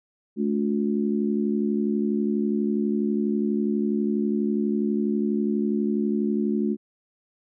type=harmonic tone; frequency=72.2 Hz; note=D2; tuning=29 cents flat; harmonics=3 / 4 / 5; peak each=-23 / -28 / -28 dBFS; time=0.36-6.77 s; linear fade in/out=50 ms; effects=none